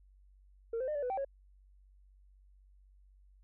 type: tone with pitch steps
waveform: sine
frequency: 459.2 / 518 / 605 / 577 / 497.3 / 775 / 550 Hz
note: A#4 / C5 / D#5 / D5 / B4 / G5 / C#5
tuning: -26 / -17 / -49 / -31 / +12 / -20 / -14 cents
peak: -31 dBFS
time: 0.73-1.248 s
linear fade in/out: 5 ms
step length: 74 ms
effects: tanh soft clip ceiling -30 dBFS + added 48 Hz sine -59 dBFS peak until 3.43 s